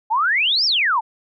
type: exponential two-way sweep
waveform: sine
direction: up then down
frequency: 830.6 to 5600 to 830.6 Hz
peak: -15 dBFS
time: 0.1-1.01 s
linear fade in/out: 20 ms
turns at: 0.65 s
effects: none